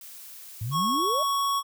blue noise, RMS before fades -44 dBFS, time 0.01-0.75 s, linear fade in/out 2 ms
sine exponential sweep, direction up, 101.8 to 643 Hz, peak -28 dBFS, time 0.61-1.23 s, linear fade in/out 5 ms
square tone with pitch glide, 1100 to 1112.8 Hz, C#6 to C#6, -14 to +6 cents, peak -24 dBFS, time 0.71-1.63 s, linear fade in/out 50 ms, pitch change +20 cents, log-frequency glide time 0.94-1.02 s
effects none

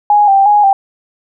sine tone with vibrato, 807 Hz, G#5, 50 cents flat, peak -5 dBFS, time 0.1-0.73 s, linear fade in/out 2 ms, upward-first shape square, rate 2.8 Hz, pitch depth 48 cents each way, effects none

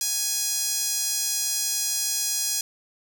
sawtooth tone with high-pass filter, 830.6 Hz, G#5, in tune, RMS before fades -26 dBFS, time 0.01-2.61 s, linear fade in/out 2 ms, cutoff 6000 Hz, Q 1.7, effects none

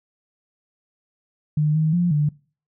sine tone with pitch steps, 151.3 / 156.9 / 175.1 / 148.4 Hz, D#3 / D#3 / F3 / D3, -48 / +15 / +5 / +18 cents, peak -16 dBFS, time 1.57-2.29 s, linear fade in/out 5 ms, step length 180 ms, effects noise-tail reverb RT60 0.4 s tail -23 dB re dry

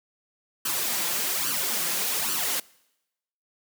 white noise with flanger, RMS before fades -27 dBFS, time 0.65-2.6 s, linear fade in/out 5 ms, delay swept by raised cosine 0.66 to 5.86 ms, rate 1.2 Hz, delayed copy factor +0.7, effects noise-tail reverb RT60 0.9 s tail -24 dB re dry + high-pass 150 Hz 12 dB/octave

